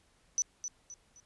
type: tone with echo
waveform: sine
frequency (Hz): 5970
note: F#8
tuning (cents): +15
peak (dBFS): -26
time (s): 0.38-0.42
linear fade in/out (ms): 0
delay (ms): 260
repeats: 3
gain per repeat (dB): -9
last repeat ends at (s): 1.2
effects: pink hiss -68 dBFS RMS until 1.25 s + resampled to 24000 Hz